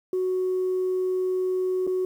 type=tone with dropouts; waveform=sine; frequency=370 Hz; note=F#4; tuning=in tune; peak=-21 dBFS; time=0.13-2.05 s; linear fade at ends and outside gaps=2 ms; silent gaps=1.868-1.874 s; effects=tanh soft clip ceiling -19 dBFS + 9-bit